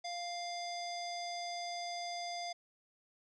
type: tone with low-pass filter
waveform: square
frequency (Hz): 698.5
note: F5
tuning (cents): 0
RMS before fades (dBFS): -41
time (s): 0.04-2.53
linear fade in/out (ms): 10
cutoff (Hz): 5400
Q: 5
effects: none